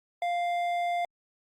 triangle tone with hard clipping, 698.5 Hz, F5, in tune, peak -28 dBFS, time 0.22-1.05 s, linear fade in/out 2 ms, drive 12 dB, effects Opus 48 kbps

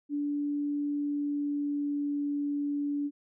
sine tone with pitch glide, 290 to 288.2 Hz, D4 to D4, -22 to -33 cents, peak -28 dBFS, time 0.09-3.11 s, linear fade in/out 50 ms, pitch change -11 cents, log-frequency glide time 0.94-2.25 s, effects none

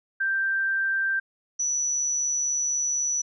sine tone pair in turn, 1572 / 5922 Hz, G6 / F#8, +4 / +1 cents, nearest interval octave + major seventh, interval 2297 cents, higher second, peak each -22 / -23 dBFS, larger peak first, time 0.2-1.2 / 1.59-3.22 s, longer second, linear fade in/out 10 ms, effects none

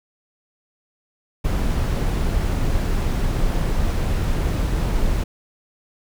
brown noise, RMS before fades -20 dBFS, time 1.44-5.24 s, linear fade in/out 10 ms, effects none

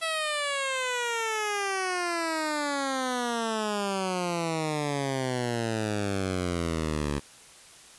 10% pulse exponential sweep, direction down, 659.3 to 70.7 Hz, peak -19 dBFS, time 0.01-7.2 s, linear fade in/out 20 ms, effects white hiss -51 dBFS RMS until 7.98 s + resampled to 24000 Hz

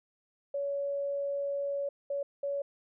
sine tone bursts at uneven times, 563 Hz, C#5, 27 cents sharp, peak -30 dBFS, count 3, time 0.54-1.89 / 2.1-2.23 / 2.43-2.62 s, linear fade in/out 5 ms, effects none

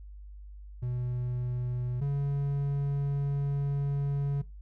triangle tone pair in turn, 123.47 / 140.89 Hz, B2 / C#3, 0 / +28 cents, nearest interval major second, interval 228 cents, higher second, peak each -28 / -24 dBFS, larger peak second, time 0.82-2.01 / 2.01-4.42 s, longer second, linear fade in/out 10 ms, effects noise-tail reverb RT60 0.2 s tail -18 dB re dry + added 50 Hz sine -43 dBFS peak until 4.61 s

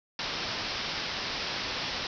white low-pass noise, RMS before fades -34 dBFS, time 0.19-2.07 s, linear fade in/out 2 ms, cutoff 5500 Hz, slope 96 dB/octave, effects none

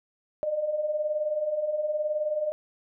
sine beating tone pair, 590 / 609 Hz, D5 / D#5, +8 / -37 cents, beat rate 19 Hz, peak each -33 / -26 dBFS, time 0.43-2.52 s, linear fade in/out 0 ms, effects none

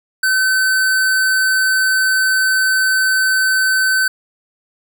square tone, 1528 Hz, G6, 45 cents flat, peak -13 dBFS, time 0.23-4.08 s, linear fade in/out 5 ms, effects none

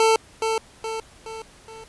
25% pulse tone with echo, 445.5 Hz, A4, 22 cents sharp, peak -11 dBFS, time 0-0.16 s, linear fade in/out 2 ms, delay 420 ms, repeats 4, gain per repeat -6 dB, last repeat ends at 1.84 s, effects pink hiss -50 dBFS RMS until 1.88 s + resampled to 24000 Hz

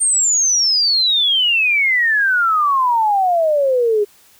sine exponential sweep, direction down, 8870 to 404 Hz, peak -12 dBFS, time 0-4.05 s, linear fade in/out 20 ms, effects white hiss -50 dBFS RMS until 4.39 s

